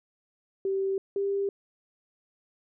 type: tone pair in turn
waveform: sine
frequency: 387.6 / 397.1 Hz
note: G4 / G4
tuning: -20 / +22 cents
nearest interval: unison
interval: 42 cents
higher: second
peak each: -25 / -25 dBFS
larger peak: neither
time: 0.65-0.98 / 1.16-1.49 s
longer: neither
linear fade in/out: 2 ms
effects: none